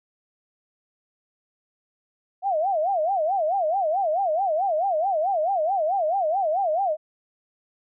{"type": "tone with vibrato", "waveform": "sine", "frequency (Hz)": 698.5, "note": "F5", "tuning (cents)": 0, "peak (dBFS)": -20, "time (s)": [2.42, 6.97], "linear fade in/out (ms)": 50, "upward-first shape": "sine", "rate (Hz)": 4.6, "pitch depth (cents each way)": 240, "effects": []}